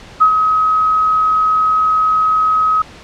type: tone with ADSR envelope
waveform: sine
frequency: 1271 Hz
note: D#6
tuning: 36 cents sharp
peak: -4 dBFS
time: 0.2-2.82 s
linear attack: 20 ms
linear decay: 82 ms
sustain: -6 dB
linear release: 4 ms
effects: pink hiss -37 dBFS RMS until 3.03 s + low-pass 5000 Hz 12 dB/octave